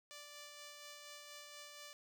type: tone with tremolo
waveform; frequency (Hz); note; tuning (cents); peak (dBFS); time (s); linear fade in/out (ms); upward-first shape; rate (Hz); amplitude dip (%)
5% pulse; 587; D5; -1; -39; 0.11-1.93; 0; sine; 4.2; 30
effects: none